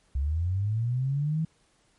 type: linear sweep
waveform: sine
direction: up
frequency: 64.7 to 162.8 Hz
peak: -24 dBFS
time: 0.15-1.45 s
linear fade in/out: 5 ms
effects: pink hiss -66 dBFS RMS until 1.98 s + MP3 48 kbps